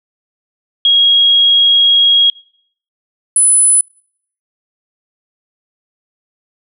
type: tone pair in turn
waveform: sine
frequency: 3289 / 10022 Hz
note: G#7 / D#9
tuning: -18 / +11 cents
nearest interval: octave + perfect fifth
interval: 1929 cents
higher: second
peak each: -6 dBFS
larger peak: neither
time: 0.85-2.3 / 3.36-3.81 s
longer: first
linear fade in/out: 2 ms
effects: noise-tail reverb RT60 0.6 s tail -24 dB re dry